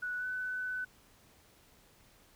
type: tone with pitch glide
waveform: sine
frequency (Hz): 1476 to 1502.7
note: F#6 to F#6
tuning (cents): -5 to +26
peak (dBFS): -34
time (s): 0.02-0.85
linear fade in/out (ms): 10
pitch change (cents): +31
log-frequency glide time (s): 0.18-0.25
effects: pink hiss -63 dBFS RMS until 2.35 s